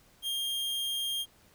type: tone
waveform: 45% pulse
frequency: 3216 Hz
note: G7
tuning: 44 cents sharp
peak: -30 dBFS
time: 0.22-1.26 s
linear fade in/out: 50 ms
effects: pink hiss -62 dBFS RMS until 1.54 s